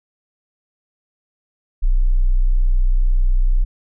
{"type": "tone", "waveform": "sine", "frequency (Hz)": 31, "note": "B0", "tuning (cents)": 7, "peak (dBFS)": -11, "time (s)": [1.82, 3.65], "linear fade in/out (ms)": 20, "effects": []}